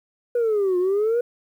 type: exponential two-way sweep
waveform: sine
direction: down then up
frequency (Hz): 490 to 353.7 to 490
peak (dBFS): -16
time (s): 0.35-1.21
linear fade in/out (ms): 5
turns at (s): 0.78
effects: tanh soft clip ceiling -16 dBFS + 9-bit